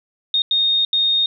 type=tone bursts at uneven times; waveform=sine; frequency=3697 Hz; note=A#7; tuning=15 cents flat; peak=-14 dBFS; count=3; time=0.34-0.42 / 0.51-0.85 / 0.93-1.26 s; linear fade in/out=2 ms; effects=none